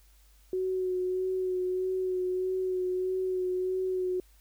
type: tone with vibrato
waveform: sine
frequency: 370 Hz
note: F#4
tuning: in tune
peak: -27 dBFS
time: 0.53-4.2 s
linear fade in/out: 2 ms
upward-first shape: sine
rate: 1.6 Hz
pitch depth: 20 cents each way
effects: added 50 Hz sine -57 dBFS peak until 4.4 s + white hiss -65 dBFS RMS until 4.4 s